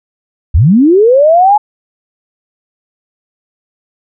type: linear sweep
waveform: sine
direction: up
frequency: 58.27 to 856 Hz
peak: -3 dBFS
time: 0.54-1.58 s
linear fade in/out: 10 ms
effects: none